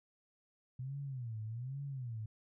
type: tone with vibrato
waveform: sine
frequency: 123.7 Hz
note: B2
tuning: 3 cents sharp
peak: -39 dBFS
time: 0.79-2.26 s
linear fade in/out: 5 ms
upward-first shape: sine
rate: 1.2 Hz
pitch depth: 230 cents each way
effects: none